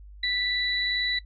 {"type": "tone pair together", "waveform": "sine", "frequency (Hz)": [1975.5, 3951], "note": ["B6", "B7"], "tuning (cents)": [0, 0], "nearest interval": "octave", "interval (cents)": 1200, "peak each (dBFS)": [-28, -26], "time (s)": [0.23, 1.19], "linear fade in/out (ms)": 5, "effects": ["noise-tail reverb RT60 0.1 s tail -19 dB re dry", "added 50 Hz sine -43 dBFS peak until 1.25 s"]}